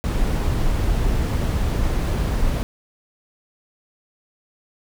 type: noise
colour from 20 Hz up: brown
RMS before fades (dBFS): -20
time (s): 0.04-2.63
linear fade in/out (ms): 0
effects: none